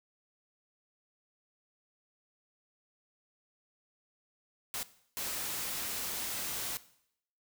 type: noise bursts at uneven times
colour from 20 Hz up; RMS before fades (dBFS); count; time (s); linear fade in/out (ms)
white; -37; 2; 4.74-4.83 / 5.17-6.77; 0
effects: noise-tail reverb RT60 0.7 s tail -17 dB re dry